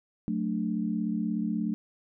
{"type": "chord", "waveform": "sine", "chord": "D major", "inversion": "first", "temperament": "just", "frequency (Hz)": [183.54, 220.2, 293.7], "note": ["F#3", "A3", "D4"], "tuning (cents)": [-14, 2, 0], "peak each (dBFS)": [-32, -29, -34], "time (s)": [0.28, 1.74], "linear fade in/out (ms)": 0, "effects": []}